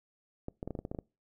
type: clicks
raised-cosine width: 2 ms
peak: -24 dBFS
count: 10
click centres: 0.484 / 0.629 / 0.676 / 0.707 / 0.752 / 0.79 / 0.851 / 0.915 / 0.948 / 0.988 s
effects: noise-tail reverb RT60 0.3 s tail -25 dB re dry